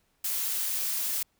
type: noise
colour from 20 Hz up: blue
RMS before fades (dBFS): -30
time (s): 0.24-1.23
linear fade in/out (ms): 5
effects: pink hiss -71 dBFS RMS until 1.39 s